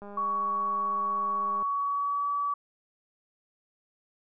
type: click train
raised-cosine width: 1 ms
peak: -31 dBFS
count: 327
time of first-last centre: 0.02-1.626 s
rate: 203 Hz
type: tone with pitch glide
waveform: sine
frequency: 1121 to 1145.2 Hz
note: C#6 to D6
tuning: +19 to -44 cents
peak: -26 dBFS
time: 0.17-2.54 s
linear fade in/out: 5 ms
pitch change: +37 cents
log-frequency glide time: 1.6-2.3 s
effects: none